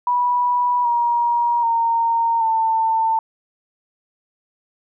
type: tone with pitch steps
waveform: sine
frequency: 978 / 949.6 / 922 / 895.3 Hz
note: B5 / A#5 / A#5 / A5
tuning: -17 / +32 / -19 / +30 cents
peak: -15 dBFS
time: 0.07-3.19 s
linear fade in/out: 2 ms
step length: 780 ms
effects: none